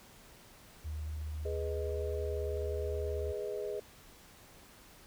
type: tone with pitch glide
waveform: sine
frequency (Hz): 76.8 to 76.14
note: D#2 to D#2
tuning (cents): -22 to -37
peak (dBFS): -36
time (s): 0.84-3.33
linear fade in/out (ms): 20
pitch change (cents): -15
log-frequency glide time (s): 0.96-2.14
type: chord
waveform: sine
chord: G# minor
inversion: none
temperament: equal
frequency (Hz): 415.3 / 493.9 / 622.3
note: G#4 / B4 / D#5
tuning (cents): 0 / 0 / 0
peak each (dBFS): -37 / -41 / -42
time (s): 1.45-3.8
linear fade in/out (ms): 5
effects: pink hiss -57 dBFS RMS until 5.06 s